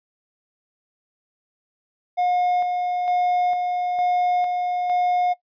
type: tone with tremolo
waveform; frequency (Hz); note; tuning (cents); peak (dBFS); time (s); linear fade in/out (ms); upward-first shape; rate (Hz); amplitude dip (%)
triangle; 718; F5; +48; -16; 2.17-5.34; 20; square; 1.1; 35
effects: noise-tail reverb RT60 0.1 s tail -17 dB re dry + resampled to 11025 Hz